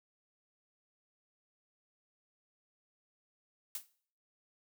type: noise with exponential decay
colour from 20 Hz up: blue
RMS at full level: -35 dBFS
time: 3.75-3.87 s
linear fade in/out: 2 ms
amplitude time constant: 25 ms
effects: noise-tail reverb RT60 0.5 s tail -18 dB re dry

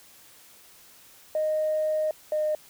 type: tone pair in turn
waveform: sine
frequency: 619 / 611.9 Hz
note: D#5 / D#5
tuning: -9 / -29 cents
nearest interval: unison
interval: 20 cents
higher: first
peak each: -22 dBFS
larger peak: neither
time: 1.35-2.11 / 2.32-2.55 s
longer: first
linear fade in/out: 2 ms
effects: tanh soft clip ceiling -18 dBFS + white hiss -53 dBFS RMS until 2.69 s

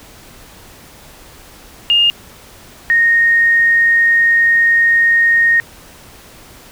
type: tone pair in turn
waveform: sine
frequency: 2829 / 1855.2 Hz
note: F7 / A#6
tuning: +22 / -9 cents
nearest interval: perfect fifth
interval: 731 cents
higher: first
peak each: -8 dBFS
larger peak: neither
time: 1.9-2.1 / 2.9-5.6 s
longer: second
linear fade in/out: 0 ms
effects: pink hiss -40 dBFS RMS until 6.71 s

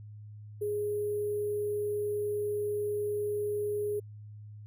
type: tone with sample-and-hold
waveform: sine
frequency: 415.3 Hz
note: G#4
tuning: in tune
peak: -29 dBFS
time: 0.61-4 s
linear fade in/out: 10 ms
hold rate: 11025 Hz
effects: added 105 Hz sine -44 dBFS peak until 4.66 s

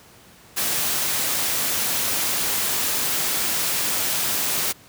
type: noise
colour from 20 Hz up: white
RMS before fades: -23 dBFS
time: 0.56-4.73 s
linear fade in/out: 20 ms
effects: pink hiss -49 dBFS RMS until 4.88 s + high-pass 80 Hz 12 dB/octave

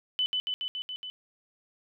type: tone with echo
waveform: sine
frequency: 3006 Hz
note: F#7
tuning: 27 cents sharp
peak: -24 dBFS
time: 0.19-0.26 s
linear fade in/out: 0 ms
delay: 140 ms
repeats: 6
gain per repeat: -2 dB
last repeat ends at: 1.1 s
effects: none

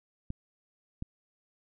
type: clicks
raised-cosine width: 5 ms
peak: -23 dBFS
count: 2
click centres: 0.304 / 1.024 s
effects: none

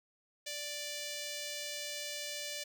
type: tone with notch filter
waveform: 5% pulse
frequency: 587.3 Hz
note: D5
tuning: in tune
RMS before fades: -41 dBFS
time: 0.46-2.64 s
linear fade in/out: 10 ms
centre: 1200 Hz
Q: 1.3
effects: none

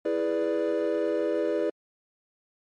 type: chord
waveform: triangle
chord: E dominant seventh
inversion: none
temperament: equal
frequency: 329.6 / 415.3 / 493.9 / 587.3 Hz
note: E4 / G#4 / B4 / D5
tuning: 0 / 0 / 0 / 0 cents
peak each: -27 dBFS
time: 0.05-1.7 s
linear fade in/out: 5 ms
effects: tanh soft clip ceiling -15 dBFS + MP3 48 kbps

